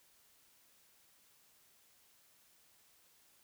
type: silence
effects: white hiss -68 dBFS RMS until 3.43 s